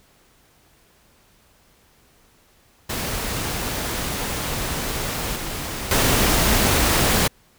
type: noise with level steps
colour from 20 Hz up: pink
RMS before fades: -26 / -29 / -18 dBFS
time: 2.89-7.28 s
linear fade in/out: 10 ms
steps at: 5.36 / 5.91 s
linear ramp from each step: 2 ms
effects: pink hiss -57 dBFS RMS until 7.58 s